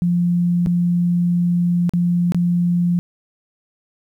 sine tone with dropouts, 174.61 Hz, F3, in tune, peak -14 dBFS, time 0.02-2.99 s, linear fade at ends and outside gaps 0 ms, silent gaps 0.661-0.67 / 1.894-1.936 / 2.321-2.346 s, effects 9-bit

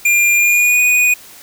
square tone with pitch glide, 2400 to 2472 Hz, D7 to D#7, +37 to -12 cents, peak -10 dBFS, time 0.05-1.14 s, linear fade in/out 5 ms, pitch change +51 cents, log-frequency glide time 0.36-0.81 s, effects white hiss -39 dBFS RMS until 1.42 s

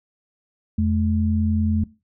sine tone pair together, 85.01 / 215.2 Hz, F2 / A3, -46 / -38 cents, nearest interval octave + major third, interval 1608 cents, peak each -20 dBFS, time 0.78-1.84 s, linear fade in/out 5 ms, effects noise-tail reverb RT60 0.3 s tail -20 dB re dry

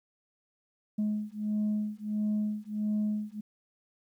sine beating tone pair, 210.5 / 212 Hz, G#3 / G#3, +24 / +36 cents, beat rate 1.5 Hz, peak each -30 dBFS, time 0.98-3.41 s, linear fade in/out 10 ms, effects tanh soft clip ceiling -24 dBFS + 11-bit

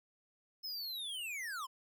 square linear sweep, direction down, 5250 to 987.8 Hz, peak -40 dBFS, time 0.63-1.67 s, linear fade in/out 20 ms, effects none

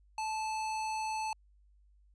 square tone, 873 Hz, A5, 14 cents flat, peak -34 dBFS, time 0.18-1.33 s, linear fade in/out 2 ms, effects added 50 Hz sine -61 dBFS peak until 2.14 s + resampled to 22050 Hz

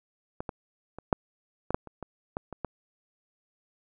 clicks, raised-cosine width 1 ms, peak -19 / -19 / -26 / -7 / -16 / -9 / -29 / -23 / -17 / -24 / -17 dBFS, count 11, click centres 0.405 / 0.492 / 0.986 / 1.128 / 1.706 / 1.745 / 1.873 / 2.027 / 2.369 / 2.527 / 2.647 s, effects none

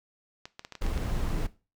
clicks, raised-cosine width 0.2 ms, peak -23 dBFS, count 8, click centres 0.455 / 0.594 / 0.649 / 0.723 / 0.753 / 0.822 / 0.865 / 0.977 s
brown noise, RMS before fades -29 dBFS, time 0.81-1.47 s, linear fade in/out 10 ms
effects noise-tail reverb RT60 0.3 s tail -17 dB re dry

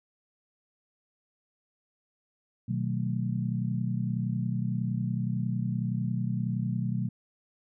sine chord, B dominant seventh, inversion none, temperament just, 123.47 / 154.34 / 185.21 / 222.2 Hz, B2 / D#3 / F#3 / A3, 0 / -14 / +2 / +17 cents, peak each -30 / -36 / -32 / -35 dBFS, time 2.68-7.09 s, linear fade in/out 10 ms, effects none

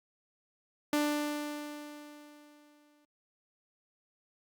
sawtooth tone with exponential decay, 295.7 Hz, D4, 12 cents sharp, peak -22 dBFS, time 0.93-3.05 s, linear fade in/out 2 ms, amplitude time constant 460 ms, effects Opus 48 kbps

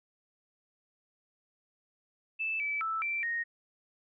sine tone with pitch steps, 2634 / 2306 / 1318 / 2344 / 1863 Hz, E7 / D7 / E6 / D7 / A#6, -2 / -32 / -1 / -4 / -2 cents, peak -30 dBFS, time 2.39-3.44 s, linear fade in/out 20 ms, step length 210 ms, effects none

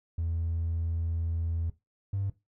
triangle tone pair in turn, 83 / 98.46 Hz, E2 / G2, +12 / +8 cents, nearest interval minor third, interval 296 cents, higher second, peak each -25 dBFS, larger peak neither, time 0.18-1.7 / 2.13-2.3 s, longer first, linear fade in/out 5 ms, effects noise-tail reverb RT60 0.2 s tail -18 dB re dry + tanh soft clip ceiling -23 dBFS

